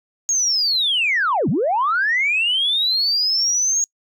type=linear two-way sweep; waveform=sine; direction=down then up; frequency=6645 to 123.9 to 6645 Hz; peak=-15 dBFS; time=0.29-3.84 s; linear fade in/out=0 ms; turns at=1.49 s; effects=noise-tail reverb RT60 0.1 s tail -26 dB re dry + tanh soft clip ceiling -11 dBFS